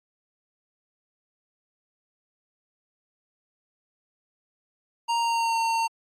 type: tone with pitch glide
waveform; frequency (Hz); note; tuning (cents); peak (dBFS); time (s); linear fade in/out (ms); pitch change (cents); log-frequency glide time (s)
square; 932.3 to 911; A#5 to A#5; 0 to -40; -23; 5.08-5.88; 20; -40; 5.19-5.58
effects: low-pass 8000 Hz 12 dB/octave + AAC 64 kbps